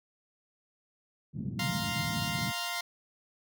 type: band-pass noise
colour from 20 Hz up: pink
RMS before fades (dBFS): -35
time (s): 1.33-2.53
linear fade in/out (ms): 50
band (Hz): 110 to 220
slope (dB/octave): 24
type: chord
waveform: 10% pulse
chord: F suspended fourth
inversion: none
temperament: equal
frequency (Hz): 698.5 / 932.3 / 1046.5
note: F5 / Bb5 / C6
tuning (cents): 0 / 0 / 0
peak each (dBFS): -27 / -30 / -29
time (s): 1.59-2.81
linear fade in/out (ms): 5
effects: none